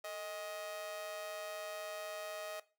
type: tone with amplitude modulation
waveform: sawtooth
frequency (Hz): 628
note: D#5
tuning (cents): +16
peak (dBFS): -35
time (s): 0.04-2.6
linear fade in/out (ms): 5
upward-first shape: sine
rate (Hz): 184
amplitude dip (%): 70
effects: noise-tail reverb RT60 0.3 s tail -17 dB re dry